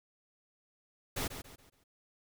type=noise with echo; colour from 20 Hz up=pink; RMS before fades=-35 dBFS; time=1.16-1.28 s; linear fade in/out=10 ms; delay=140 ms; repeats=4; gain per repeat=-9 dB; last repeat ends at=1.84 s; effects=none